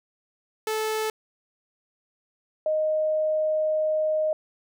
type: tone pair in turn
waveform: sawtooth / sine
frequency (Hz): 435.7 / 620.8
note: A4 / D#5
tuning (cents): -17 / -4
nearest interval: tritone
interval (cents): 613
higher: second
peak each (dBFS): -21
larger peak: neither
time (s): 0.67-1.1 / 2.66-4.33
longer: second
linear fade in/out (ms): 2
effects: none